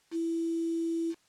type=tone with quantisation; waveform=sine; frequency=331.5 Hz; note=E4; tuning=10 cents sharp; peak=-28 dBFS; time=0.11-1.15 s; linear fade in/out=50 ms; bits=8; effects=white hiss -67 dBFS RMS until 1.28 s + low-pass 8000 Hz 12 dB/octave